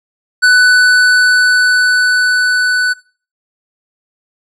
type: tone with level ramp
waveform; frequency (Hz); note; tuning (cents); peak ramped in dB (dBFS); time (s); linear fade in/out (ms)
square; 1493; F#6; +15; -5 to -11; 0.42-2.94; 20
effects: noise-tail reverb RT60 0.4 s tail -21 dB re dry + low-pass 8000 Hz 12 dB/octave